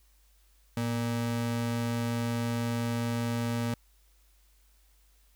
square ring-modulated tone, 175.5 Hz, F3, 9 cents sharp, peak -26 dBFS, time 0.77-3.74 s, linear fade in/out 0 ms, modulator 62.3 Hz, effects added 50 Hz sine -61 dBFS peak until 5.35 s + white hiss -68 dBFS RMS until 5.35 s

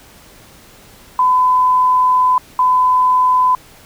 sine tone pair in turn, 1009 / 1009 Hz, B5 / B5, +37 / +37 cents, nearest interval unison, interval 0 cents, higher neither, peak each -9 dBFS, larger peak neither, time 1.19-2.38 / 2.59-3.55 s, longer first, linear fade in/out 2 ms, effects pink hiss -43 dBFS RMS until 3.85 s

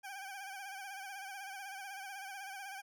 20% pulse tone with vibrato, 784 Hz, G5, in tune, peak -39 dBFS, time 0.03-2.82 s, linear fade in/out 20 ms, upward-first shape sine, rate 16 Hz, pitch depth 62 cents each way, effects none

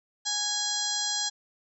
harmonic tone, 828 Hz, G#5, 5 cents flat, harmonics 1 / 2 / 4 / 5 / 6 / 7 / 8 / 9, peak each -39 / -39 / -34 / -33 / -36 / -34 / -38 / -34 dBFS, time 0.25-1.3 s, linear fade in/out 20 ms, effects none

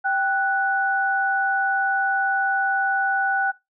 sine tone pair together, 781.9 / 1480 Hz, G5 / F#6, -5 / 0 cents, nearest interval major seventh, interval 1105 cents, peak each -22 / -21 dBFS, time 0.04-3.52 s, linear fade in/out 20 ms, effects noise-tail reverb RT60 0.2 s tail -19 dB re dry

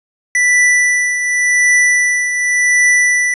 square tone with tremolo, 1975.5 Hz, B6, in tune, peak -8 dBFS, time 0.35-3.34 s, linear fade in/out 2 ms, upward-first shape triangle, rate 0.89 Hz, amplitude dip 60%, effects resampled to 24000 Hz + 8-bit

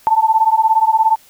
sine beating tone pair, 877 / 894 Hz, A5 / A5, -6 / +27 cents, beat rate 17 Hz, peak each -13 dBFS, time 0.07-1.16 s, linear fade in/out 0 ms, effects white hiss -48 dBFS RMS until 1.29 s

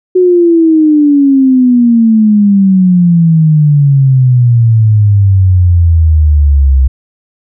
sine exponential sweep, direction down, 370 to 64.7 Hz, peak -3 dBFS, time 0.15-6.88 s, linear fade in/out 10 ms, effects none

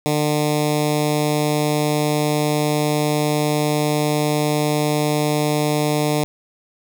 10% pulse tone with notch filter, 150 Hz, D3, 37 cents sharp, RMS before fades -19 dBFS, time 0.06-6.24 s, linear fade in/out 0 ms, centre 1500 Hz, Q 0.91, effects none

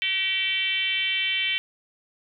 sine tone with frequency modulation, 2698 Hz, E7, 40 cents sharp, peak -22 dBFS, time 0.02-1.58 s, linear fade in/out 0 ms, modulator 392 Hz, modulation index 1.7, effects none

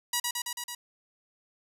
5% pulse tone with echo, 965 Hz, B5, 40 cents flat, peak -14 dBFS, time 0.13-0.2 s, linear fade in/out 5 ms, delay 110 ms, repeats 5, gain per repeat -2 dB, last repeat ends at 0.75 s, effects none

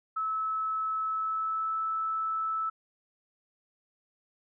sine tone with pitch glide, 1300 to 1311.3 Hz, E6 to E6, -24 to -9 cents, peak -28 dBFS, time 0.16-2.7 s, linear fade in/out 10 ms, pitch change +15 cents, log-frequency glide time 1.05-1.78 s, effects none

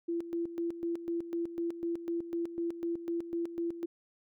sine tone with tremolo, 338.6 Hz, E4, 46 cents sharp, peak -30 dBFS, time 0.08-3.86 s, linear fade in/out 10 ms, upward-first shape square, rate 4 Hz, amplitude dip 70%, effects none

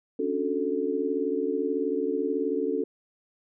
sine chord, D major seventh, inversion third, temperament just, 275.3 / 293.7 / 367.1 / 440.5 Hz, C#4 / D4 / F#4 / A4, -12 / 0 / -14 / +2 cents, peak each -31 / -32 / -31 / -28 dBFS, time 0.19-2.84 s, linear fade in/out 5 ms, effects none

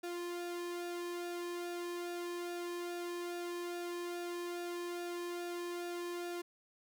sawtooth tone with flanger, 349.2 Hz, F4, in tune, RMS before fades -41 dBFS, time 0.03-6.42 s, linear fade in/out 10 ms, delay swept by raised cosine 0.95 to 1.47 ms, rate 2.4 Hz, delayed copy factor -0.55, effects none

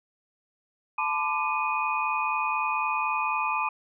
sine tone cluster, 870 / 1014 / 1184 / 2485 Hz, A5 / B5 / D6 / D#7, -20 / +45 / +14 / -3 cents, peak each -30 dBFS, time 0.98-3.69 s, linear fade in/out 5 ms, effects none

